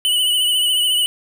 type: tone with vibrato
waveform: square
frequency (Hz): 2974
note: F#7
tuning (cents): +8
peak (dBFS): -15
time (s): 0.05-1.06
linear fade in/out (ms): 0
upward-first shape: sine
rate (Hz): 14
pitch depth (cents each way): 45
effects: none